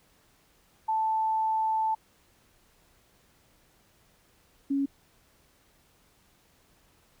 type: tone pair in turn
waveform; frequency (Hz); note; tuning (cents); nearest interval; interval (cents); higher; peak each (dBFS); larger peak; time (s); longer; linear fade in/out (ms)
sine; 880 / 277.2; A5 / C#4; 0 / 0; octave + minor sixth; 2000; first; -24; neither; 0.88-1.95 / 4.7-4.86; first; 10
effects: pink hiss -64 dBFS RMS until 7.2 s